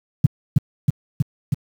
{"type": "tone with echo", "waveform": "sine", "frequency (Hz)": 138.59, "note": "C#3", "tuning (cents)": 0, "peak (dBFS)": -5, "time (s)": [0.24, 0.26], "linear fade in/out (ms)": 5, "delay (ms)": 320, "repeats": 4, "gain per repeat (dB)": -2, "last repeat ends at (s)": 1.54, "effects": ["high-pass 80 Hz 12 dB/octave", "7-bit"]}